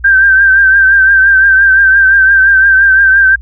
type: tone with vibrato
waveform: sine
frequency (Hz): 1568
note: G6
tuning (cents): 0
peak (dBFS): -3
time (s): 0.04-3.36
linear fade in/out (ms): 10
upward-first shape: triangle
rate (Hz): 5.8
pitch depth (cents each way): 51
effects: added 60 Hz sine -26 dBFS peak until 3.41 s